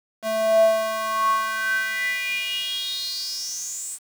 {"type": "tone with high-pass filter sweep", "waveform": "square", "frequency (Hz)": 220, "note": "A3", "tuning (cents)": 0, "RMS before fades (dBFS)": -24, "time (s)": [0.22, 3.99], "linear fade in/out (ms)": 50, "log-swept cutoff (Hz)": [490, 8400], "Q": 8.7, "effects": ["7-bit"]}